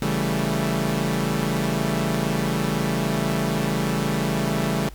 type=chord; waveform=sawtooth; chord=A dominant seventh; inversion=first; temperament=equal; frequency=138.59 / 164.81 / 196 / 220 Hz; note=C#3 / E3 / G3 / A3; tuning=0 / 0 / 0 / 0 cents; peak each=-23 dBFS; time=0.02-4.89 s; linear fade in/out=2 ms; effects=added 50 Hz sine -38 dBFS peak until 4.94 s + pink hiss -50 dBFS RMS until 4.94 s